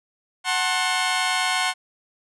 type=chord; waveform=15% pulse; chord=F# diminished; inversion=none; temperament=just; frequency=740 / 888 / 1065.6 Hz; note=F#5 / A5 / C6; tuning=0 / +16 / +31 cents; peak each=-17 / -23 / -18 dBFS; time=0.44-1.74 s; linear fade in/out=50 ms; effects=resampled to 24000 Hz